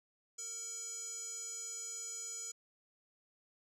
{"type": "tone with band-pass filter", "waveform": "square", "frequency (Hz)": 458.3, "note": "A#4", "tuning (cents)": -29, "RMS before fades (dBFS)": -44, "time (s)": [0.38, 2.52], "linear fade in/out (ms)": 10, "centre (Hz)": 6900, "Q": 9.4, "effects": []}